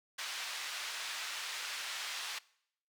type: band-pass noise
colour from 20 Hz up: white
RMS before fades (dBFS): -41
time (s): 0.18-2.39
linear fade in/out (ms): 10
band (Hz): 1100 to 4400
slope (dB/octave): 12
effects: noise-tail reverb RT60 0.7 s tail -22 dB re dry